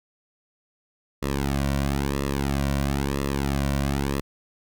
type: tone with flanger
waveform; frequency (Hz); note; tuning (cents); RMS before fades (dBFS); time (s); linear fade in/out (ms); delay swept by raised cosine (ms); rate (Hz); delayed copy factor
sawtooth; 69.4; C#2; +3; -25; 1.22-4.21; 10; 1.3 to 2.4; 1; -0.95
effects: none